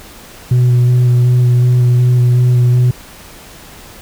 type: tone with vibrato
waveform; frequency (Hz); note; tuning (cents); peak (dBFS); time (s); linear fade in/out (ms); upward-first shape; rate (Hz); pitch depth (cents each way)
sine; 123.47; B2; 0; -4; 0.51-2.91; 5; square; 2.7; 11
effects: tanh soft clip ceiling -6 dBFS + pink hiss -36 dBFS RMS until 4.01 s